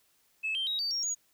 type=tone with pitch steps; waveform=sine; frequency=2600 / 3146 / 3807 / 4606 / 5573 / 6744 Hz; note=E7 / G7 / A#7 / D8 / F8 / G#8; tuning=-24 / +6 / +36 / -34 / -5 / +26 cents; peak=-28 dBFS; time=0.43-1.15 s; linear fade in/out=20 ms; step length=120 ms; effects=tanh soft clip ceiling -25 dBFS + white hiss -69 dBFS RMS until 1.33 s